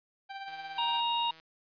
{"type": "tone with tremolo", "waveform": "sawtooth", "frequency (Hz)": 784, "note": "G5", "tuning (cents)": 0, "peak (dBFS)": -33, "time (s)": [0.29, 1.01], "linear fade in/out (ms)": 20, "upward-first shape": "triangle", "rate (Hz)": 17, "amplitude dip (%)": 55}
{"type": "click train", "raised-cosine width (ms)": 0.2, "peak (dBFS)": -37, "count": 149, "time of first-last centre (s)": [0.48, 1.399], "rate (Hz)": 161}
{"type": "harmonic tone", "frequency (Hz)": 939, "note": "A#5", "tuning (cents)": 12, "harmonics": [1, 3, 4], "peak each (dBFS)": [-29, -34, -35], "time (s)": [0.78, 1.31], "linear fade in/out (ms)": 5}
{"effects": ["resampled to 11025 Hz"]}